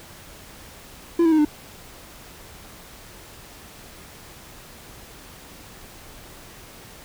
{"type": "tone with pitch steps", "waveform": "triangle", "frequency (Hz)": [338.9, 325.1, 311.9, 299.1], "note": ["E4", "E4", "D#4", "D4"], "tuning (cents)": [48, -24, 4, 32], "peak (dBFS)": -12, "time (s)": [1.19, 1.45], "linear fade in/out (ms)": 5, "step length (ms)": 65, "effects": ["pink hiss -44 dBFS RMS until 7.04 s"]}